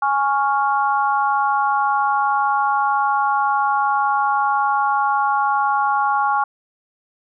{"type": "chord", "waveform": "sine", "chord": "Db major", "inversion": "second", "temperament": "equal", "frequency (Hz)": [830.6, 1108.7, 1396.9], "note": ["Ab5", "Db6", "F6"], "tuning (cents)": [0, 0, 0], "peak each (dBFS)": [-18, -20, -23], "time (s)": [0.02, 6.44], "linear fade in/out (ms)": 5, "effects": []}